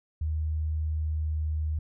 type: tone with pitch glide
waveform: sine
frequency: 77.78 to 77.29 Hz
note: D#2 to D#2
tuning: 0 to -11 cents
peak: -26 dBFS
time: 0.21-1.79 s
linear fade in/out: 5 ms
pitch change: -11 cents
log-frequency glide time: 0.89-1.55 s
effects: none